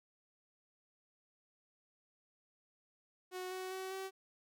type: tone with pitch steps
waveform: sawtooth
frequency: 367.8 / 372.7 / 377.7 / 382.8 Hz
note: F#4 / F#4 / F#4 / G4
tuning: -10 / +13 / +36 / -41 cents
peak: -37 dBFS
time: 3.31-4.11 s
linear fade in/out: 50 ms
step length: 200 ms
effects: none